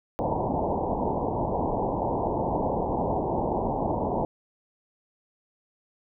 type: low-pass noise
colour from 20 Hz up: white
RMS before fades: -27 dBFS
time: 0.19-4.25 s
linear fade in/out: 0 ms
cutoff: 960 Hz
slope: 96 dB/octave
effects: none